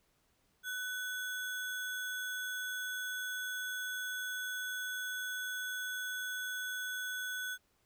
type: tone with sample-and-hold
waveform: sine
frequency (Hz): 1496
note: F#6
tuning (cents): +19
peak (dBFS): -36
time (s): 0.63-7.58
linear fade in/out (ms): 50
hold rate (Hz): 4900
effects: pink hiss -74 dBFS RMS until 7.85 s